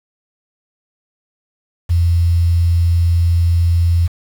sine tone with quantisation, 85.5 Hz, F2, 36 cents flat, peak -10 dBFS, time 1.89-4.08 s, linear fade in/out 20 ms, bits 6, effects none

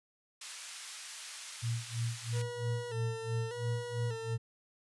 white band-pass noise, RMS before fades -46 dBFS, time 0.41-2.42 s, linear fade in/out 5 ms, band 1300 to 9100 Hz, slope 12 dB/octave
sine tone with tremolo, 116.54 Hz, A#2, in tune, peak -30 dBFS, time 1.62-4.38 s, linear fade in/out 20 ms, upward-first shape sine, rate 3 Hz, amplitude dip 95%
40% pulse tone with vibrato, 466.2 Hz, A#4, in tune, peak -38 dBFS, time 2.32-4.38 s, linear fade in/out 50 ms, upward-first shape square, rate 0.84 Hz, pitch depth 61 cents each way
effects resampled to 24000 Hz

